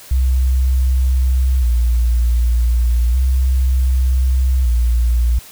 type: tone with vibrato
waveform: sine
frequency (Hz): 61.74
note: B1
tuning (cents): 0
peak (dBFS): -11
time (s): 0.11-5.39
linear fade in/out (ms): 5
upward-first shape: square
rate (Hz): 0.33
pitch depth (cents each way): 72
effects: white hiss -39 dBFS RMS until 5.51 s

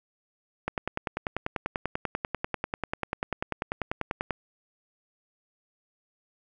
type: click train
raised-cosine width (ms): 0.5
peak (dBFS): -13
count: 38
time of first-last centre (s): 0.68-4.307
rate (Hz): 10.2
effects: none

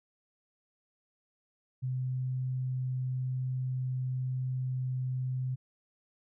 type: tone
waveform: sine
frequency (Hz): 128.5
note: C3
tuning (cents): -31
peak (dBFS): -30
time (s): 1.82-5.56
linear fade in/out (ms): 20
effects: none

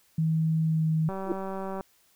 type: tone with pitch glide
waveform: sine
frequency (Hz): 160 to 158.62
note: D#3 to D#3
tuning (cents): +49 to +34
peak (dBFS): -22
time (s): 0.18-1.09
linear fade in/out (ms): 5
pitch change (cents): -15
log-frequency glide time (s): 0.64-0.83
type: click train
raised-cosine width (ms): 1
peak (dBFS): -22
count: 139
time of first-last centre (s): 1.09-1.809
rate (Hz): 192
type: tone with exponential growth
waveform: sine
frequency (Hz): 349.2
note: F4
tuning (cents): 0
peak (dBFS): -19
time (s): 1.24-1.32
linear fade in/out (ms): 1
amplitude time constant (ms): 17
effects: white hiss -64 dBFS RMS until 2.15 s

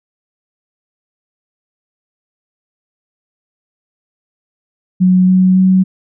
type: tone with pitch steps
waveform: sine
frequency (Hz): 183.9 / 185.61 / 187.33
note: F#3 / F#3 / F#3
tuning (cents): -10 / +6 / +22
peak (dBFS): -6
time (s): 5-5.84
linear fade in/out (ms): 20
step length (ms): 280
effects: none

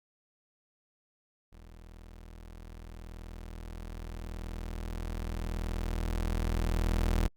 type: tone with level ramp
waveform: 30% pulse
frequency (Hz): 40.81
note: E1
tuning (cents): -17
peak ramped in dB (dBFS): -47 to -22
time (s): 1.52-7.28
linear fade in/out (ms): 10
effects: Opus 48 kbps

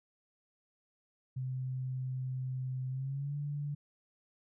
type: tone with pitch glide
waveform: sine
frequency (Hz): 129.3 to 145.13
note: C3 to D3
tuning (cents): -20 to -20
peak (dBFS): -34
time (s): 1.36-3.75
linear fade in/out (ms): 10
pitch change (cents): +200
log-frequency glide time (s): 2.89-3.36
effects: none

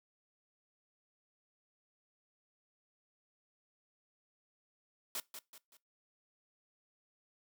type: noise with echo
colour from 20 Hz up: white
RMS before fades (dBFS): -39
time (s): 5.15-5.2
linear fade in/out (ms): 2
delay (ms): 190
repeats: 3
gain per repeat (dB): -8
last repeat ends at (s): 5.77
effects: noise-tail reverb RT60 0.2 s tail -21 dB re dry + high-pass 200 Hz 12 dB/octave

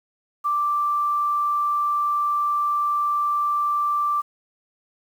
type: tone with quantisation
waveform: sine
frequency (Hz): 1174.7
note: D6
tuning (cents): 0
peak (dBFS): -19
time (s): 0.44-4.22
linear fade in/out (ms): 20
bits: 8
effects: none

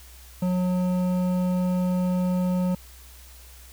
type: tone with hard clipping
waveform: triangle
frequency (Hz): 181.5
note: F#3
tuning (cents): -33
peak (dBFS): -23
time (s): 0.42-2.75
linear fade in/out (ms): 5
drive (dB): 14
effects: added 62 Hz sine -46 dBFS peak until 3.72 s + white hiss -50 dBFS RMS until 3.72 s

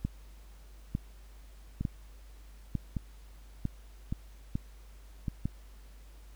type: two click trains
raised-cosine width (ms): 5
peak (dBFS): -18 / -20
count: 7 / 4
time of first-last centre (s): 0.05-5.455 / 1.81-5.282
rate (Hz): 1.11 / 0.864
effects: added 50 Hz sine -49 dBFS peak until 6.35 s + pink hiss -62 dBFS RMS until 6.35 s

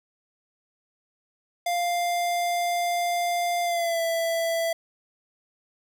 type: tone with pitch glide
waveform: square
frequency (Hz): 698.5 to 664.3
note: F5 to E5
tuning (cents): 0 to +13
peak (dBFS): -24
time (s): 1.66-4.73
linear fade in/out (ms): 5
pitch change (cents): -87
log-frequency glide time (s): 3.63-4.01
effects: 9-bit

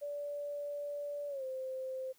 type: tone with pitch glide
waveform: sine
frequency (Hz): 579 to 521.8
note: D5 to C5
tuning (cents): -25 to -5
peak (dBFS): -37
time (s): 0.01-2.13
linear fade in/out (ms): 20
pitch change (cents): -180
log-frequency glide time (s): 1.28-1.44
effects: white hiss -68 dBFS RMS until 2.18 s

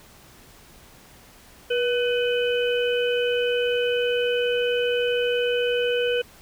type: harmonic tone with a mistuned harmonic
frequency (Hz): 502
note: B4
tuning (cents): +28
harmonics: 1 / 3 / 5 / 6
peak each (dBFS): -21 / -31 / -32 / -30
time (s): 1.7-6.22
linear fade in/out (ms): 10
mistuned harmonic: 1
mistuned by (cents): -59
effects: pink hiss -50 dBFS RMS until 6.41 s

